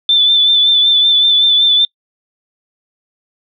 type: tone with vibrato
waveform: sine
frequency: 3520 Hz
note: A7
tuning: in tune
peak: -7 dBFS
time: 0.09-1.85 s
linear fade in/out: 2 ms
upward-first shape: sine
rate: 5.3 Hz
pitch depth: 32 cents each way
effects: noise-tail reverb RT60 0.1 s tail -25 dB re dry